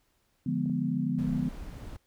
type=chord; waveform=sine; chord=D diminished seventh; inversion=none; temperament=equal; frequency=146.83 / 174.61 / 207.7 / 246.9 Hz; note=D3 / F3 / Ab3 / Cb4; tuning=0 / 0 / 0 / 0 cents; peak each=-33 / -32 / -34 / -30 dBFS; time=0.46-1.49 s; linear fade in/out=5 ms
type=clicks; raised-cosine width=2 ms; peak=-37 dBFS; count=2; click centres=0.659 / 0.697 s
type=noise; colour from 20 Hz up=brown; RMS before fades=-41 dBFS; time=1.18-1.97 s; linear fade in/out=10 ms
effects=pink hiss -72 dBFS RMS until 2.06 s